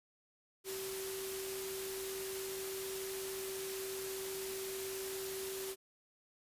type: tone in noise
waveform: sine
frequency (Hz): 384.3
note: G4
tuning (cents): -34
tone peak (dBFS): -41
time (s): 0.64-5.76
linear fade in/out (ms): 50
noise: white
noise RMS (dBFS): -44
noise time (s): 0.64-5.76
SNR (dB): 0
effects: resampled to 32000 Hz